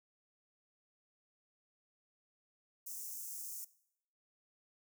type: high-pass noise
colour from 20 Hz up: white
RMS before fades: -45 dBFS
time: 2.86-3.65 s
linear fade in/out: 10 ms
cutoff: 5800 Hz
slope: 48 dB/octave
effects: noise-tail reverb RT60 0.7 s tail -19 dB re dry